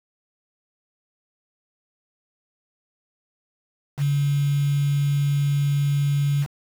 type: tone with quantisation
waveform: sine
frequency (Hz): 142.4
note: C#3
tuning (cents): +47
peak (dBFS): -18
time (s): 3.97-6.47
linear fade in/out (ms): 50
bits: 6
effects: none